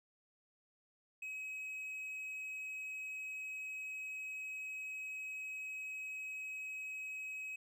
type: tone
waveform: triangle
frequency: 2548 Hz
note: D#7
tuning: 41 cents sharp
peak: -40 dBFS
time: 1.22-7.56 s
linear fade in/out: 5 ms
effects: none